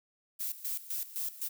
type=noise with tremolo; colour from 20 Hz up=violet; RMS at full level=-35 dBFS; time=0.39-1.49 s; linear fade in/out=20 ms; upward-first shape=square; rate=3.9 Hz; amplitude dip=80%; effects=none